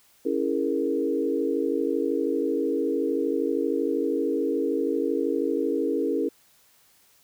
sine chord, A# half-diminished seventh, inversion first, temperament equal with one note detuned, 277.2 / 329.6 / 415.3 / 468.3 Hz, C#4 / E4 / G#4 / A#4, 0 / 0 / 0 / +8 cents, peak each -28 dBFS, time 0.25-6.29 s, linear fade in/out 10 ms, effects white hiss -60 dBFS RMS until 7.23 s

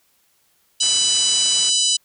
harmonic tone, 993 Hz, B5, 9 cents sharp, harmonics 3 / 4 / 5 / 6 / 7 / 8 / 9, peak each -21 / -22 / -23 / -24 / -24 / -25 / -26 dBFS, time 0.8-1.97 s, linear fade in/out 10 ms
white low-pass noise, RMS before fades -36 dBFS, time 0.82-1.7 s, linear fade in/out 5 ms, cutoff 6500 Hz, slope 48 dB/octave
effects white hiss -62 dBFS RMS until 2.04 s

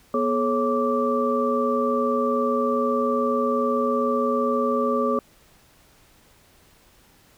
sine tone cluster, 242.9 / 427.6 / 550 / 1167 Hz, B3 / A4 / C#5 / D6, -29 / -49 / -14 / -11 cents, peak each -25 dBFS, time 0.14-5.19 s, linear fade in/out 2 ms, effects pink hiss -56 dBFS RMS until 7.37 s

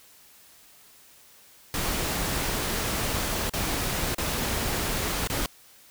pink noise with dropouts, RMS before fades -28 dBFS, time 1.74-5.46 s, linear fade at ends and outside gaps 1 ms, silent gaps 3.496-3.536 / 4.146-4.182 / 5.274-5.299 s, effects white hiss -54 dBFS RMS until 5.9 s

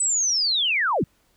sine linear sweep, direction down, 8140 to 92.5 Hz, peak -19 dBFS, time 0-1.04 s, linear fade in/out 5 ms, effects pink hiss -64 dBFS RMS until 1.36 s

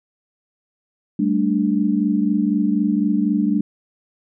sine chord, G suspended second, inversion none, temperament equal, 196 / 220 / 293.7 Hz, G3 / A3 / D4, 0 / 0 / 0 cents, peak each -20 dBFS, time 1.19-3.61 s, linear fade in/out 5 ms, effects none

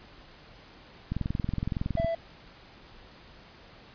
click train, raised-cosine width 5 ms, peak -17 dBFS, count 21, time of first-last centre 1.12-2.046 s, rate 21.6 Hz
triangle tone, 665 Hz, E5, 15 cents sharp, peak -25 dBFS, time 1.97-2.15 s, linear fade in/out 5 ms
effects pink hiss -52 dBFS RMS until 3.94 s + resampled to 11025 Hz

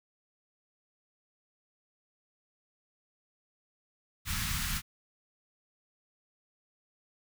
pink band-stop noise, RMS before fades -33 dBFS, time 4.25-4.82 s, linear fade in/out 50 ms, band 180 to 1200 Hz, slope 24 dB/octave, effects none

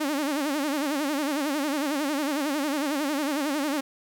sawtooth tone with vibrato, 289.5 Hz, D4, 25 cents flat, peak -21 dBFS, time 0-3.81 s, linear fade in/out 10 ms, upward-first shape sine, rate 11 Hz, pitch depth 130 cents each way, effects 10-bit

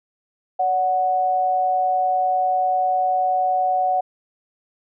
sine tone pair together, 570 / 739.8 Hz, C#5 / F#5, +48 / 0 cents, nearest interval perfect fourth, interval 452 cents, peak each -26 / -17 dBFS, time 0.59-4.01 s, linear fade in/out 10 ms, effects none

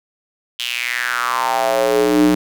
square tone with high-pass filter sweep, 60.8 Hz, B1, 26 cents flat, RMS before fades -17 dBFS, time 0.59-2.35 s, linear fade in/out 5 ms, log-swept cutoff 3200 to 250 Hz, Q 4.9, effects none

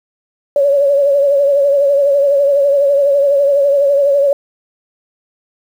sine tone with vibrato, 563 Hz, C#5, 27 cents sharp, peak -8 dBFS, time 0.56-4.33 s, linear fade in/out 2 ms, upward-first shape triangle, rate 12 Hz, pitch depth 58 cents each way, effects 7-bit

